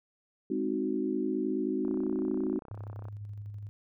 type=chord; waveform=sine; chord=Ab dominant seventh; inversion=none; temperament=equal; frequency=207.7 / 261.6 / 311.1 / 370 Hz; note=Ab3 / C4 / Eb4 / Gb4; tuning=0 / 0 / 0 / 0 cents; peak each=-36 / -33 / -33 / -33 dBFS; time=0.5-2.59 s; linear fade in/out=5 ms
type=click train; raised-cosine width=1 ms; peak=-33 dBFS; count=41; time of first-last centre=1.85-3.085 s; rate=32.4 Hz
type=tone with tremolo; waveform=sine; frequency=103 Hz; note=G#2; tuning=14 cents flat; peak=-37 dBFS; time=2.71-3.69 s; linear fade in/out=0 ms; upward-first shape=square; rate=12 Hz; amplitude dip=30%
effects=none